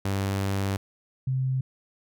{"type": "tone pair in turn", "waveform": ["sawtooth", "sine"], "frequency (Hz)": [98, 130.81], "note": ["G2", "C3"], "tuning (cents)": [0, 0], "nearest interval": "perfect fourth", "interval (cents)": 500, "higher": "second", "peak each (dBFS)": [-21, -23], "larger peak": "first", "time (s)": [[0.05, 0.77], [1.27, 1.61]], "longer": "first", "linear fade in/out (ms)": 5, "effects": []}